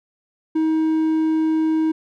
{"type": "tone", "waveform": "triangle", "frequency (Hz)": 316.9, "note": "D#4", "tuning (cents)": 32, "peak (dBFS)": -14, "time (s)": [0.55, 1.92], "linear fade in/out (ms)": 10, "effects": []}